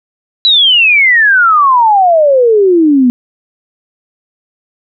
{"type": "exponential sweep", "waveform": "sine", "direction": "down", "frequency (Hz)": [3995, 239.7], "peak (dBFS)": -4, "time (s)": [0.45, 3.1], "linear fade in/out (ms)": 0, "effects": []}